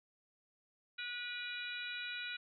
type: harmonic tone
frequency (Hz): 486.3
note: B4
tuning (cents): -27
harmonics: 3 / 4 / 5 / 6 / 7 / 8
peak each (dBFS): -44 / -53 / -45 / -51 / -55 / -46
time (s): 0.98-2.37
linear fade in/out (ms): 10
effects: none